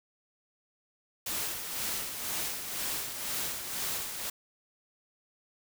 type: noise with tremolo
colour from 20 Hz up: white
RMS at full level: -33 dBFS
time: 1.26-4.3 s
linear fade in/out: 5 ms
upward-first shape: sine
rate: 2 Hz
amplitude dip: 50%
effects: none